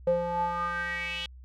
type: tone with band-pass filter sweep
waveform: square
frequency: 173.4 Hz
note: F3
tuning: 12 cents flat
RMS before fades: -30 dBFS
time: 0.07-1.26 s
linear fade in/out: 2 ms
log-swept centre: 510 to 3200 Hz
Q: 6
effects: added 63 Hz sine -45 dBFS peak until 1.44 s